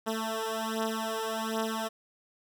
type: beating tone pair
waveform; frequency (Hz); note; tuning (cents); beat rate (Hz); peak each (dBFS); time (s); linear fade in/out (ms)
10% pulse; 221.4 / 222.7; A3 / A3; +11 / +21; 1.3; -25 / -25; 0.06-1.89; 20
effects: none